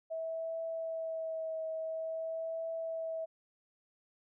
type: tone with vibrato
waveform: sine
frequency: 648 Hz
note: E5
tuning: 30 cents flat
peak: -35 dBFS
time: 0.1-3.26 s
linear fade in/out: 20 ms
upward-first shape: triangle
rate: 0.48 Hz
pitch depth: 21 cents each way
effects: none